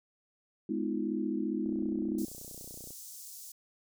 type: chord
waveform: sine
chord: F half-diminished seventh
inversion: first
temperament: just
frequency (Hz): 209.5 / 251.4 / 314.3 / 349.2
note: Ab3 / Cb4 / Eb4 / F4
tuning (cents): +15 / +31 / +18 / 0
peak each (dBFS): -35 / -36 / -34 / -38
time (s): 0.69-2.25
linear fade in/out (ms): 5
type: click train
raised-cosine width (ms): 2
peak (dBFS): -37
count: 39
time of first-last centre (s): 1.66-2.906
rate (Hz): 30.5
type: high-pass noise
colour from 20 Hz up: pink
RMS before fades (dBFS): -47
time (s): 2.18-3.52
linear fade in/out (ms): 5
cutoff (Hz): 5800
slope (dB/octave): 24
effects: none